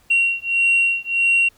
sine beating tone pair, 2745 / 2746.6 Hz, F7 / F7, -31 / -30 cents, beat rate 1.6 Hz, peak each -17 dBFS, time 0.1-1.49 s, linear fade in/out 10 ms, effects tanh soft clip ceiling -10 dBFS + pink hiss -56 dBFS RMS until 1.57 s

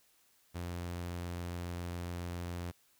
sawtooth tone, 87.31 Hz, F2, in tune, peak -34 dBFS, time 0.54-2.72 s, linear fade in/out 20 ms, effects white hiss -69 dBFS RMS until 2.99 s

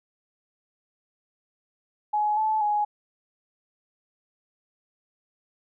sine tone with pitch steps, 842 / 868 / 835 Hz, G#5 / A5 / G#5, +24 / -24 / +9 cents, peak -21 dBFS, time 2.13-2.85 s, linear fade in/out 10 ms, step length 240 ms, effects none

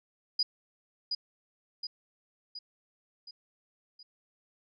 sine tone with echo, 4915 Hz, D#8, 22 cents flat, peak -24 dBFS, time 0.39-0.43 s, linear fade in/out 5 ms, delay 720 ms, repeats 5, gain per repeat -5 dB, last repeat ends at 4.03 s, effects none

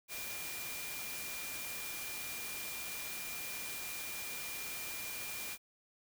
sine tone in noise, 2400 Hz, D7, 37 cents sharp, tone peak -46 dBFS, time 0.08-5.58 s, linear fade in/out 50 ms, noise white, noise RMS -43 dBFS, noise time 0.08-5.58 s, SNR -6 dB, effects none

